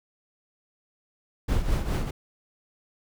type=noise with tremolo; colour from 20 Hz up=brown; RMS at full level=-22 dBFS; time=1.48-2.11 s; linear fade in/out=10 ms; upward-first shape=triangle; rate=4.8 Hz; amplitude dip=70%; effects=none